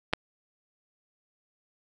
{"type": "clicks", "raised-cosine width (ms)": 0.3, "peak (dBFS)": [-24, -7], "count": 2, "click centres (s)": [0.129, 0.135], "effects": []}